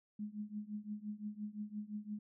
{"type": "tone with tremolo", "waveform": "sine", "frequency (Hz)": 209.9, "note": "G#3", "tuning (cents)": 19, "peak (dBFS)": -37, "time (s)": [0.19, 2.19], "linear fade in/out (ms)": 5, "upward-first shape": "triangle", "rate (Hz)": 5.8, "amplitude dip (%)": 95, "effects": []}